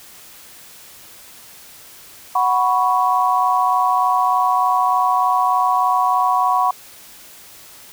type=chord; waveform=sine; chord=F# suspended fourth; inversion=none; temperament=just; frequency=740 / 986.7 / 1110 Hz; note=F#5 / B5 / C#6; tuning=0 / -2 / +2 cents; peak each=-18 dBFS; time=2.35-6.71 s; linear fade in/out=5 ms; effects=white hiss -42 dBFS RMS until 7.92 s